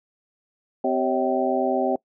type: harmonic tone with a mistuned harmonic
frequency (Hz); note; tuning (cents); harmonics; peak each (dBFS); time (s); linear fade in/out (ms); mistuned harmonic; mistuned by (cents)
128.5; C3; -31; 2 / 3 / 4 / 5 / 6; -26 / -26 / -26 / -26 / -26; 0.84-1.96; 5; 4; +130
effects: noise-tail reverb RT60 0.1 s tail -23 dB re dry